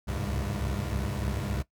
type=tone cluster; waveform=25% pulse; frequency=65.3 / 68.6 / 77.7 / 100 / 106.9 Hz; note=C2 / C#2 / D#2 / G2 / A2; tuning=-3 / -17 / -2 / +35 / -49 cents; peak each=-30 / -32 / -36 / -31 / -35 dBFS; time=0.07-1.63 s; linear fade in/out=20 ms; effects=noise-tail reverb RT60 0.1 s tail -17 dB re dry